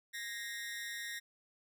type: tone with amplitude modulation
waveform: sawtooth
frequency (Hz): 1864.7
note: A#6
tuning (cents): 0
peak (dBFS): -33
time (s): 0.13-1.2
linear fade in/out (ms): 20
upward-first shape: sine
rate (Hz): 222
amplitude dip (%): 85
effects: none